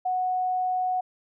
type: tone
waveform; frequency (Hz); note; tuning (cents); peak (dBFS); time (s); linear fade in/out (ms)
sine; 737; F#5; -7; -23; 0.05-1.01; 10
effects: none